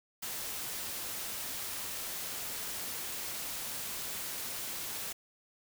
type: noise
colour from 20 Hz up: white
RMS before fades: -39 dBFS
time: 0.22-5.13 s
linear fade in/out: 10 ms
effects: none